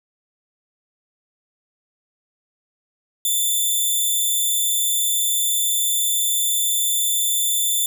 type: tone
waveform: 5% pulse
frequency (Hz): 3534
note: A7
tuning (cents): +7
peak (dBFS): -10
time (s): 3.25-7.86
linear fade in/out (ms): 2
effects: none